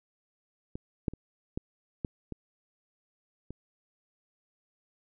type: clicks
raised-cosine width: 3 ms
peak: -24 / -14 / -29 / -19 / -18 / -24 / -27 dBFS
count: 7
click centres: 0.755 / 1.082 / 1.136 / 1.575 / 2.048 / 2.323 / 3.506 s
effects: none